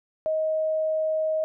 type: tone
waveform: sine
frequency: 629 Hz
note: D#5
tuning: 19 cents sharp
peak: -22 dBFS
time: 0.26-1.44 s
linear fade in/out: 0 ms
effects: none